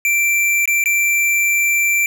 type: tone with dropouts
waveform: square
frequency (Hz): 2349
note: D7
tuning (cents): 0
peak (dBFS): -14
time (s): 0.05-2.06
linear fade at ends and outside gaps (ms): 1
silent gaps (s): 0.656-0.676 / 0.84-0.858
effects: none